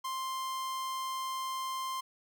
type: tone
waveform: 45% pulse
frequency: 1050 Hz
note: C6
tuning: 6 cents sharp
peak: -34 dBFS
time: 0.04-2.01 s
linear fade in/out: 10 ms
effects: none